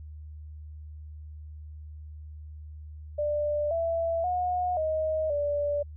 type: tone with pitch steps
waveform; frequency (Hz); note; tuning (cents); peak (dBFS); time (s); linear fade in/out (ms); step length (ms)
sine; 592 / 665 / 723 / 627 / 581; D5 / E5 / F#5 / D#5 / D5; +14 / +15 / -40 / +13 / -19; -25; 3.18-5.83; 10; 530
effects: added 76 Hz sine -40 dBFS peak until 5.96 s